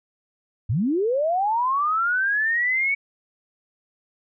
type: linear sweep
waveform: sine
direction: up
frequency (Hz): 88 to 2249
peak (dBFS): -19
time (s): 0.69-2.95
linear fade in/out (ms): 10
effects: none